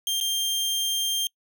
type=tone with dropouts; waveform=sawtooth; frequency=3185 Hz; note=G7; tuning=27 cents sharp; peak=-20 dBFS; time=0.07-1.27 s; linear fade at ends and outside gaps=1 ms; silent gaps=0.202-0.21 s; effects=noise-tail reverb RT60 0.1 s tail -26 dB re dry